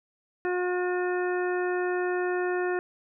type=harmonic tone; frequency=360 Hz; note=F#4; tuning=47 cents flat; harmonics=1 / 2 / 3 / 4 / 5 / 7; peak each=-26 / -34 / -40 / -36 / -36 / -46 dBFS; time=0.45-2.79 s; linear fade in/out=0 ms; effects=none